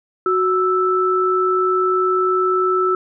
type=tone pair together; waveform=sine; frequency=370 / 1318.5 Hz; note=F#4 / E6; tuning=0 / 0 cents; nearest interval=octave + minor seventh; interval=2200 cents; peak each=-17 dBFS; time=0.26-2.95 s; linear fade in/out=2 ms; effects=none